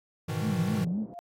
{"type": "chord", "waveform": "square", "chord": "E major seventh", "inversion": "first", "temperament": "equal", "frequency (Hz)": [103.83, 123.47, 155.56, 164.81], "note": ["G#2", "B2", "D#3", "E3"], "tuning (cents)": [0, 0, 0, 0], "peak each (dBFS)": [-36, -36, -34, -37], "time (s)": [0.28, 0.85], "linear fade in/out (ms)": 10}
{"type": "tone with vibrato", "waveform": "sine", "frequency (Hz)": 192, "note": "G3", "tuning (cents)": -36, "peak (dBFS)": -27, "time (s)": [0.4, 1.07], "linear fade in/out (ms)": 50, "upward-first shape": "sine", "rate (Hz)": 3.7, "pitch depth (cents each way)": 220}
{"type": "band-pass noise", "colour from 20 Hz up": "pink", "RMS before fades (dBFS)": -46, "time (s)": [0.68, 1.14], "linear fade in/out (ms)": 0, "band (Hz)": [110, 620], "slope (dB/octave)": 24}
{"type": "tone with exponential growth", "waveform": "sine", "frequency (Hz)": 696, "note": "F5", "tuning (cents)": -6, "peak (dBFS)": -35, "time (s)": [0.99, 1.19], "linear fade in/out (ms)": 0, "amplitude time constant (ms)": 43}
{"effects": ["AAC 48 kbps"]}